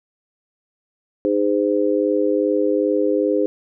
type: harmonic tone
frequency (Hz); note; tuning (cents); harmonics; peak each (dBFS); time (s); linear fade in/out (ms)
102.5; G#2; -22; 3 / 4 / 5; -20 / -20 / -20; 1.25-3.46; 0
effects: none